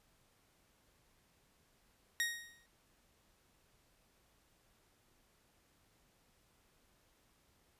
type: tone with exponential decay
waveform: sawtooth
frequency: 1874 Hz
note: A#6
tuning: 9 cents sharp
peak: -27 dBFS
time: 2.2-2.66 s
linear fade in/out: 0 ms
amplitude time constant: 98 ms
effects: pink hiss -72 dBFS RMS until 7.79 s + resampled to 32000 Hz